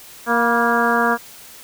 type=harmonic tone with a mistuned harmonic; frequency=234.4 Hz; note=A#3; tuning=10 cents sharp; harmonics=1 / 2 / 3 / 4 / 5 / 6 / 7; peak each=-22 / -22 / -22 / -22 / -22 / -22 / -22 dBFS; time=0.26-1.18 s; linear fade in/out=50 ms; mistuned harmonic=4; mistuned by=+45 cents; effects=white hiss -41 dBFS RMS until 1.63 s